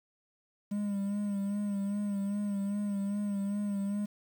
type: tone with vibrato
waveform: triangle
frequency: 202.2 Hz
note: G#3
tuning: 46 cents flat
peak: -28 dBFS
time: 0.71-4.06 s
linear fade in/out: 10 ms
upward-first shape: sine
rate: 2.5 Hz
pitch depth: 40 cents each way
effects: 9-bit